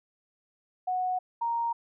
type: tone pair in turn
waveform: sine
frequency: 736 / 932.4 Hz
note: F#5 / A#5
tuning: -9 / 0 cents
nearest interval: major third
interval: 409 cents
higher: second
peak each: -26 dBFS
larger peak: neither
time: 0.87-1.19 / 1.41-1.73 s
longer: neither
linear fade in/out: 10 ms
effects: none